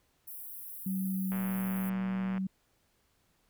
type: high-pass noise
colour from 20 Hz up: pink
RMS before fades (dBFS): -44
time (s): 0.27-1.9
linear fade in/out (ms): 10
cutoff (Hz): 11000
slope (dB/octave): 48
type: tone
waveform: sine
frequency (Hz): 190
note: F#3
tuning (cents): +46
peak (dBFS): -30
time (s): 0.86-2.47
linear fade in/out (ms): 5
type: click train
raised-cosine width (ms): 0.5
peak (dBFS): -28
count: 126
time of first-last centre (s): 1.32-2.379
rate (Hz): 118
effects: pink hiss -72 dBFS RMS until 3.49 s